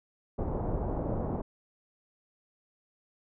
pink low-pass noise, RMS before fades -32 dBFS, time 0.38-1.42 s, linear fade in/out 10 ms, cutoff 830 Hz, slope 24 dB/octave, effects none

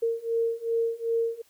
sine beating tone pair, 458.2 / 460.8 Hz, A#4 / A#4, -30 / -20 cents, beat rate 2.6 Hz, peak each -28 / -27 dBFS, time 0.02-1.42 s, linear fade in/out 10 ms, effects white hiss -63 dBFS RMS until 1.49 s

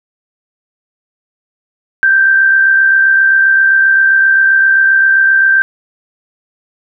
sine tone with amplitude modulation, 1568 Hz, G6, in tune, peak -4 dBFS, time 2.03-5.62 s, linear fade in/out 0 ms, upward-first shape sine, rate 67.6 Hz, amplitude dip 35%, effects none

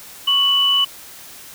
sine tone pair together, 1108.7 / 2974 Hz, C#6 / F#7, 0 / +8 cents, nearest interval octave + perfect fourth, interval 1708 cents, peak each -24 / -13 dBFS, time 0.27-0.85 s, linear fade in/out 10 ms, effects white hiss -39 dBFS RMS until 1.54 s

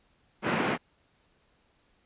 pink band-pass noise, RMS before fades -28 dBFS, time 0.42-0.78 s, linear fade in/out 50 ms, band 150 to 2600 Hz, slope 24 dB/octave, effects pink hiss -68 dBFS RMS until 2.05 s + resampled to 8000 Hz

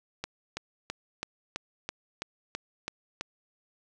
click train, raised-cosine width 0.2 ms, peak -16 dBFS, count 10, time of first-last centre 0.24-3.21 s, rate 3.03 Hz, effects none

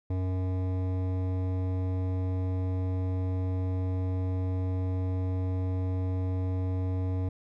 triangle tone with hard clipping, 92.6 Hz, F#2, 2 cents sharp, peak -29 dBFS, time 0.1-7.29 s, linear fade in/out 5 ms, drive 18 dB, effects none

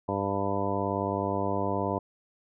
harmonic tone, 99 Hz, G2, 18 cents sharp, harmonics 1 / 2 / 3 / 4 / 5 / 6 / 7 / 9 / 10, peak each -35 / -35 / -35 / -35 / -35 / -35 / -35 / -35 / -35 dBFS, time 0.08-1.99 s, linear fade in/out 10 ms, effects none

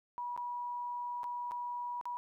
sine tone with dropouts, 970 Hz, B5, 31 cents flat, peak -36 dBFS, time 0.18-2.17 s, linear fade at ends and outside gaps 0 ms, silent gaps 0.364-0.376 / 1.233-1.241 / 1.511-1.518 / 2.012-2.055 s, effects 13-bit

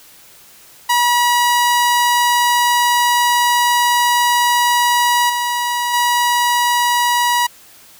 sawtooth tone with level steps, 966 Hz, B5, 39 cents flat, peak -8 / -13 / -9 dBFS, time 0.89-7.47 s, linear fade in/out 10 ms, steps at 5.29 / 5.93 s, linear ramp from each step 10 ms, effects white hiss -44 dBFS RMS until 7.99 s

